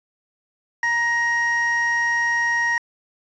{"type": "tone pair together", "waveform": "triangle", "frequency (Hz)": [940, 1880], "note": ["A#5", "A#6"], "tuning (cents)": [14, 14], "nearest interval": "octave", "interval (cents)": 1200, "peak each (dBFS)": [-24, -17], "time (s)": [0.83, 2.78], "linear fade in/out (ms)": 2, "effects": ["resampled to 16000 Hz", "7-bit"]}